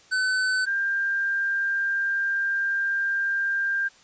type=tone pair in turn; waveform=square / sine; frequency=1516 / 1592.7 Hz; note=F#6 / G6; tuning=+42 / +27 cents; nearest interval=minor second; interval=85 cents; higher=second; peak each=-22 / -22 dBFS; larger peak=neither; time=0.11-0.66 / 0.66-3.89 s; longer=second; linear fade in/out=20 ms; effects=white hiss -54 dBFS RMS until 4.03 s + resampled to 16000 Hz